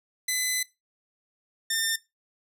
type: tone pair in turn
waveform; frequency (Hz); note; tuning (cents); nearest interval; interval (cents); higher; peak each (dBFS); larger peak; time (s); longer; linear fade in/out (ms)
10% pulse; 2014 / 1803.6; B6 / A6; +33 / +42; major second; 191; first; -16; neither; 0.28-0.63 / 1.7-1.96; first; 5
effects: noise-tail reverb RT60 0.2 s tail -18 dB re dry